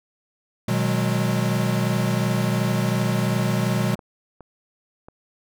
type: chord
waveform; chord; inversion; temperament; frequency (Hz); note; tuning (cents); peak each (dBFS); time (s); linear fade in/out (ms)
square; G# minor seventh; first; equal with one note detuned; 122.05 / 155.56 / 185 / 207.7; B2 / D#3 / F#3 / G#3; -20 / 0 / 0 / 0; -24 / -29 / -26 / -27; 0.68-3.95; 5
type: clicks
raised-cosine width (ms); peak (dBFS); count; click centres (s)
1; -28; 6; 2.482 / 3.402 / 3.955 / 3.992 / 4.407 / 5.085
effects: none